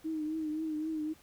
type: tone with vibrato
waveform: sine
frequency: 311.9 Hz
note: D#4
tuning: 4 cents sharp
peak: -32 dBFS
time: 0.04-1.14 s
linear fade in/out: 20 ms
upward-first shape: triangle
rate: 3.8 Hz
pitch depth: 57 cents each way
effects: pink hiss -61 dBFS RMS until 1.22 s